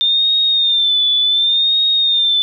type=tone with vibrato; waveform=sine; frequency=3600 Hz; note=A7; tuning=39 cents sharp; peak=-11 dBFS; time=0.01-2.42 s; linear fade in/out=0 ms; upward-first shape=sine; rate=0.68 Hz; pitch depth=65 cents each way; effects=none